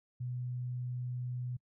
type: tone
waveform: sine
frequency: 124.2 Hz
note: B2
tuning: 10 cents sharp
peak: -35 dBFS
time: 0.2-1.57 s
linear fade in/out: 10 ms
effects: noise-tail reverb RT60 0.1 s tail -26 dB re dry